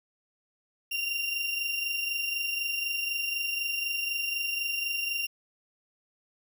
35% pulse tone pair together, 2754 / 2778 Hz, F7 / F7, -25 / -10 cents, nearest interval unison, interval 15 cents, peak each -35 / -28 dBFS, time 0.91-5.27 s, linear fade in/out 10 ms, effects 11-bit

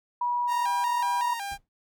sine tone, 969 Hz, B5, 33 cents flat, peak -24 dBFS, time 0.21-1.34 s, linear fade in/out 5 ms
sawtooth tone with vibrato, 862 Hz, A5, 36 cents flat, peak -28 dBFS, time 0.47-1.58 s, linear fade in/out 50 ms, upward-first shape square, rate 2.7 Hz, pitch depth 130 cents each way
brown noise with exponential decay, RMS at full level -41 dBFS, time 1.51-1.69 s, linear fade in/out 5 ms, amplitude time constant 37 ms
effects noise-tail reverb RT60 0.1 s tail -26 dB re dry

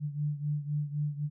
sine beating tone pair, 146.7 / 150.6 Hz, D3 / D3, -2 / +44 cents, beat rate 3.9 Hz, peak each -31 / -35 dBFS, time 0-1.3 s, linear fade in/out 50 ms, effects none

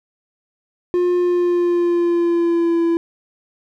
triangle tone with pitch glide, 355.5 to 335.9 Hz, F4 to E4, +31 to +33 cents, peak -12 dBFS, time 0.94-2.97 s, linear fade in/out 0 ms, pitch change -98 cents, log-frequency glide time 1.17-2.83 s, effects none

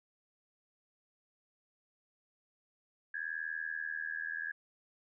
sine tone with amplitude modulation, 1661.2 Hz, G#6, in tune, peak -32 dBFS, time 3.14-4.52 s, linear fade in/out 5 ms, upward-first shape sine, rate 80.5 Hz, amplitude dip 95%, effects none

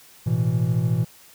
triangle chord, A suspended second, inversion none, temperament equal, 110 / 123.47 / 164.81 Hz, A2 / B2 / E3, 0 / 0 / 0 cents, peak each -22 / -20 / -22 dBFS, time 0.26-1.05 s, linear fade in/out 10 ms, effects white hiss -50 dBFS RMS until 1.34 s

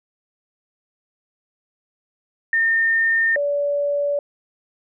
sine tone pair in turn, 1818 / 574.8 Hz, A#6 / D5, -44 / -37 cents, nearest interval octave + minor sixth, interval 1993 cents, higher first, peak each -15 / -18 dBFS, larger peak first, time 2.53-3.36 / 3.36-4.19 s, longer neither, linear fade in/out 2 ms, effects none

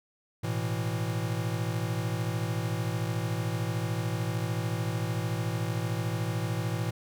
square chord, A suspended second, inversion none, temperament equal, 110 / 123.47 / 164.81 Hz, A2 / B2 / E3, 0 / 0 / 0 cents, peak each -32 / -35 / -35 dBFS, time 0.43-6.91 s, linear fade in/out 10 ms, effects none

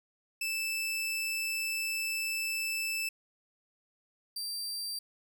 sawtooth tone pair in turn, 2637 / 4699 Hz, E7 / D8, 0 / 0 cents, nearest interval minor seventh, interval 1000 cents, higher second, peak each -28 / -32 dBFS, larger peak first, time 0.41-3.09 / 4.36-4.99 s, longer first, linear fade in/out 5 ms, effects none

